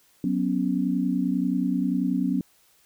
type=chord; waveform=sine; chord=F# suspended fourth; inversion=none; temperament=equal; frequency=185 / 246.9 / 277.2 Hz; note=F#3 / B3 / C#4; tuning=0 / 0 / 0 cents; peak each=-26 dBFS; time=0.24-2.41 s; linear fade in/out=2 ms; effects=white hiss -61 dBFS RMS until 2.85 s